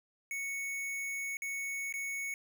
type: tone with dropouts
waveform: square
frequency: 2217 Hz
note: C#7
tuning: in tune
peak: -36 dBFS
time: 0.31-2.34 s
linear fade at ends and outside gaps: 1 ms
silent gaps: 1.37-1.42 / 1.925-1.939 s
effects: none